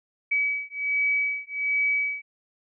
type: beating tone pair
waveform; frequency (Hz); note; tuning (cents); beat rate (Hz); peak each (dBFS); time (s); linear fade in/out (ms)
sine; 2279 / 2280.3; C#7 / C#7; +47 / +48; 1.3; -26; 0.31-2.22; 10
effects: none